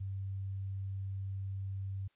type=tone; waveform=sine; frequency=97 Hz; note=G2; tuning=18 cents flat; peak=-36 dBFS; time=0-2.08 s; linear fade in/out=10 ms; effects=white hiss -74 dBFS RMS until 2.15 s + resampled to 8000 Hz